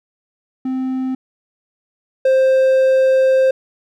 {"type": "tone pair in turn", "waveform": "triangle", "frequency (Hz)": [260, 526], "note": ["C4", "C5"], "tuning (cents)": [-11, 9], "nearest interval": "octave", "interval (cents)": 1220, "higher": "second", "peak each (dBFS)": [-16, -8], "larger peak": "second", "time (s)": [[0.65, 1.15], [2.25, 3.51]], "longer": "second", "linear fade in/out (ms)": 5, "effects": []}